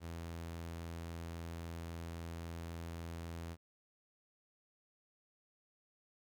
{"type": "tone", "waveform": "sawtooth", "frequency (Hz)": 83.7, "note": "E2", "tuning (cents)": 27, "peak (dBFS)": -39, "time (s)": [0, 3.57], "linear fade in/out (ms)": 50, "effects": ["13-bit"]}